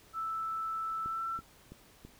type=tone with pitch glide; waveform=sine; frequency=1318.5 to 1340 Hz; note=E6 to E6; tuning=0 to +28 cents; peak=-33 dBFS; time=0.13-1.41 s; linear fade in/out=50 ms; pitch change=+28 cents; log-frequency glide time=1.04-1.24 s
type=click train; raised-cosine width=3 ms; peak=-34 dBFS; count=4; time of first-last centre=1.06-2.05 s; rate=3.03 Hz
effects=pink hiss -60 dBFS RMS until 2.19 s